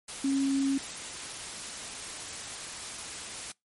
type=tone in noise; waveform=sine; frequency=273.2 Hz; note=C#4; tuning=25 cents flat; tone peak=-24 dBFS; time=0.24-0.78 s; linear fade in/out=5 ms; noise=white; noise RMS=-39 dBFS; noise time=0.08-3.52 s; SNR=+12 dB; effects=noise-tail reverb RT60 0.2 s tail -26 dB re dry + MP3 48 kbps